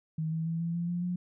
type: tone with pitch steps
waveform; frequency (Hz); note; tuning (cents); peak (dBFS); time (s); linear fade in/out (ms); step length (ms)
sine; 158.5 / 161.64 / 164.85 / 168.12 / 171.45 / 174.85 / 178.32; D#3 / E3 / E3 / E3 / F3 / F3 / F3; +32 / -34 / 0 / +34 / -32 / +2 / +36; -29; 0.18-1.16; 5; 140
effects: none